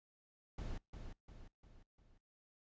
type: noise with echo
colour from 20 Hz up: brown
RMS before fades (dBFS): -43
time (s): 0.58-0.78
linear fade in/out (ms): 5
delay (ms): 350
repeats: 4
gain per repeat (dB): -6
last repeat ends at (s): 2.18
effects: noise-tail reverb RT60 0.2 s tail -24 dB re dry + resampled to 16000 Hz